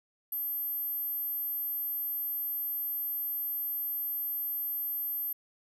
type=tone; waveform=sine; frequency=12920 Hz; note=G#9; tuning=49 cents flat; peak=-31 dBFS; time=0.32-5.33 s; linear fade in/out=5 ms; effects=none